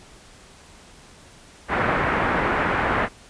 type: low-pass noise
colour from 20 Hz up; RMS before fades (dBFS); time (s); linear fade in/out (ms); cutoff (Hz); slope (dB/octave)
white; -22; 1.68-3.09; 50; 1800; 24
effects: pink hiss -48 dBFS RMS until 3.29 s + resampled to 22050 Hz